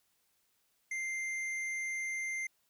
sine tone with hard clipping, 2093 Hz, C7, in tune, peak -36 dBFS, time 0.91-2.47 s, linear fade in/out 5 ms, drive 8 dB, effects white hiss -75 dBFS RMS until 2.69 s

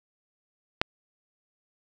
click, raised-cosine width 0.3 ms, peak -5 dBFS, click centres 0.815 s, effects none

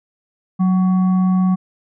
sine tone with frequency modulation, 185 Hz, F#3, in tune, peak -12 dBFS, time 0.59-1.56 s, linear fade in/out 20 ms, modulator 936 Hz, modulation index 0.24, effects none

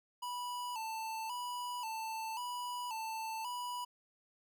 square tone with vibrato, 933 Hz, A#5, 1 cent sharp, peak -39 dBFS, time 0.22-3.85 s, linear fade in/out 10 ms, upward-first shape square, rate 0.93 Hz, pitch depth 86 cents each way, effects none

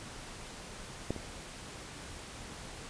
clicks, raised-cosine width 2 ms, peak -18 / -28 dBFS, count 2, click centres 1.106 / 1.163 s, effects pink hiss -46 dBFS RMS until 2.89 s + resampled to 22050 Hz

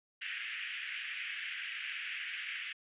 white band-pass noise, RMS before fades -41 dBFS, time 0.21-2.73 s, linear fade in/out 10 ms, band 1600 to 3000 Hz, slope 48 dB/octave, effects resampled to 8000 Hz

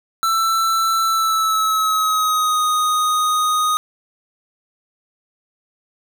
square tone with pitch glide, 1333 to 1243.7 Hz, E6 to D#6, +19 to -1 cents, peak -16 dBFS, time 0.23-3.77 s, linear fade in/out 0 ms, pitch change -120 cents, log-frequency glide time 1.03-2.62 s, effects 8-bit

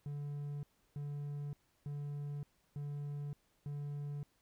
triangle tone bursts, 144.7 Hz, D3, 25 cents flat, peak -37 dBFS, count 5, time 0.06-4.23 s, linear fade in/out 0 ms, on 570 ms, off 330 ms, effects pink hiss -75 dBFS RMS until 4.41 s

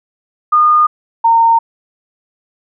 sine tone pair in turn, 1221 / 917.2 Hz, D#6 / A#5, -33 / -28 cents, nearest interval perfect fourth, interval 495 cents, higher first, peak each -6 dBFS, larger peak neither, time 0.52-0.87 / 1.24-1.59 s, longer neither, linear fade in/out 10 ms, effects none

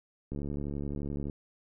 click train, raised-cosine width 3 ms, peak -24 dBFS, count 71, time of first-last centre 0.32-1.298 s, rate 71.6 Hz, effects none

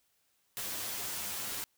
white noise with comb filter, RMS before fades -38 dBFS, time 0.57-1.64 s, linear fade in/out 0 ms, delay 9.7 ms, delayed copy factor +1, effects white hiss -74 dBFS RMS until 1.77 s

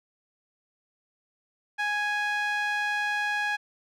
sawtooth tone with band-pass filter, 830.6 Hz, G#5, in tune, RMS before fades -28 dBFS, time 1.78-3.57 s, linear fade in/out 20 ms, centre 1800 Hz, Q 1.8, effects none

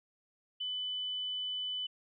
sine tone, 3000 Hz, F#7, 23 cents sharp, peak -34 dBFS, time 0.6-1.87 s, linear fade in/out 10 ms, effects none

